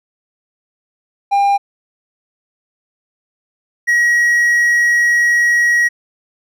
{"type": "tone pair in turn", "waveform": "triangle", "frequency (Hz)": [801, 1905.1], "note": ["G5", "A#6"], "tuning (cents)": [37, 37], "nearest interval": "octave + minor third", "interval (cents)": 1500, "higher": "second", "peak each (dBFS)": -8, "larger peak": "neither", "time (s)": [[1.31, 1.58], [3.87, 5.89]], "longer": "second", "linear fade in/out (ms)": 20, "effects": []}